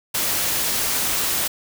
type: noise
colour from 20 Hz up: white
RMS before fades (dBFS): -22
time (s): 0.14-1.48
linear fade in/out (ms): 10
effects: none